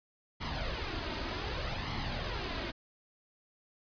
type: noise with flanger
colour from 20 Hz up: pink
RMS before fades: -36 dBFS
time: 0.4-2.72 s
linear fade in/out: 20 ms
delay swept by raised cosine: 0.94 to 3.24 ms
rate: 0.65 Hz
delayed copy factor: +0.55
effects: resampled to 11025 Hz